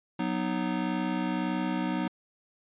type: chord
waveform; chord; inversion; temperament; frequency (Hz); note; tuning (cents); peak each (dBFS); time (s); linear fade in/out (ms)
square; B major; second; just; 185.21 / 246.9 / 308.7; F#3 / B3 / D#4; +2 / 0 / -14; -33; 0.19-2.08; 5
effects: resampled to 8000 Hz